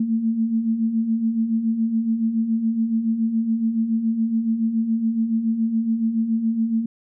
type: beating tone pair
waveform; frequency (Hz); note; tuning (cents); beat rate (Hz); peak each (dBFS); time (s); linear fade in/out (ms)
sine; 220 / 227.1; A3 / A#3; 0 / -45; 7.1; -27 / -19; 0-6.86; 5
effects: none